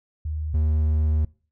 sine / triangle tone pair in turn, 77 / 77 Hz, D#2 / D#2, -17 / -17 cents, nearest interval unison, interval 0 cents, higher neither, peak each -25 / -16 dBFS, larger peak second, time 0.25-0.54 / 0.54-1.25 s, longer second, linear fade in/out 5 ms, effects noise-tail reverb RT60 0.4 s tail -23 dB re dry

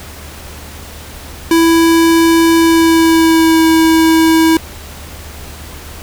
square tone with pitch glide, 330.5 to 323.7 Hz, E4 to E4, +5 to -31 cents, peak -7 dBFS, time 1.51-4.57 s, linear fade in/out 2 ms, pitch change -36 cents, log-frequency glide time 2.58-3.65 s, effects added 75 Hz sine -32 dBFS peak until 6.02 s + pink hiss -32 dBFS RMS until 6.02 s

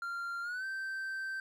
triangle tone with pitch glide, 1387 to 1556.9 Hz, F6 to G6, -12 to -12 cents, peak -34 dBFS, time 0.02-1.4 s, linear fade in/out 2 ms, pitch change +200 cents, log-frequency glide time 0.42-0.65 s, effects none

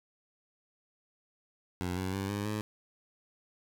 15% pulse tone with pitch steps, 89.6 / 93.57 / 97.71 / 102.04 / 106.55 Hz, F2 / F#2 / G2 / G#2 / G#2, +45 / +20 / -5 / -30 / +45 cents, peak -26 dBFS, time 1.81-2.61 s, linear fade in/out 0 ms, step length 160 ms, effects none

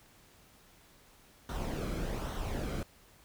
brown noise with flanger, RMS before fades -36 dBFS, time 1.49-2.83 s, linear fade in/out 2 ms, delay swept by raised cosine 0.41 to 1.12 ms, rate 1.2 Hz, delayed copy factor -0.5, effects pink hiss -61 dBFS RMS until 3.24 s

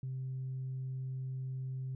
sine tone, 130.81 Hz, C3, in tune, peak -35 dBFS, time 0.03-1.95 s, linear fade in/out 2 ms, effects tanh soft clip ceiling -33 dBFS

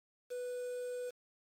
triangle tone with quantisation, 493.9 Hz, B4, in tune, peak -36 dBFS, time 0.3-1.11 s, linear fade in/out 20 ms, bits 9, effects AAC 48 kbps

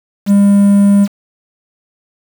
triangle tone with quantisation, 201 Hz, G3, 44 cents sharp, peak -3 dBFS, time 0.26-1.08 s, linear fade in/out 50 ms, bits 5, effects none

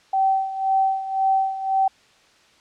sine tone with tremolo, 771 Hz, G5, 29 cents flat, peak -15 dBFS, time 0.13-1.88 s, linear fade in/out 5 ms, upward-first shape sine, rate 1.9 Hz, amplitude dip 75%, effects white hiss -55 dBFS RMS until 2.6 s + low-pass 5000 Hz 12 dB/octave

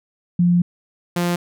sine / sawtooth tone pair in turn, 175.3 / 174.55 Hz, F3 / F3, +7 / -1 cents, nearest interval unison, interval 8 cents, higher first, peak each -12 / -14 dBFS, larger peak first, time 0.39-0.62 / 1.16-1.36 s, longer first, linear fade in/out 5 ms, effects none

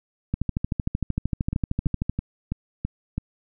two click trains, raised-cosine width 5 ms, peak -11 / -13 dBFS, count 24 / 6, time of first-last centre 0.34-2.096 / 1.53-3.18 s, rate 13.1 / 3.03 Hz, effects none

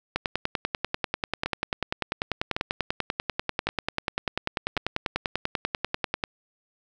two click trains, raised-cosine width 0.3 ms, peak -9 / -11 dBFS, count 63 / 4, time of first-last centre 0.16-6.238 / 1.46-4.775 s, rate 10.2 / 0.905 Hz, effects none

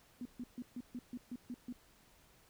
sine tone bursts, 245 Hz, B3, 14 cents flat, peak -40 dBFS, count 9, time 0.21-1.726 s, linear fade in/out 2 ms, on 44 ms, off 140 ms, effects pink hiss -66 dBFS RMS until 2.49 s

